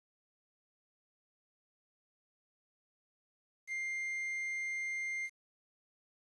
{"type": "tone with quantisation", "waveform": "triangle", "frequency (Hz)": 2100, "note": "C7", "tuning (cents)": 6, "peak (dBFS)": -34, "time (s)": [3.67, 5.3], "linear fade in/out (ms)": 50, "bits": 9, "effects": ["resampled to 22050 Hz"]}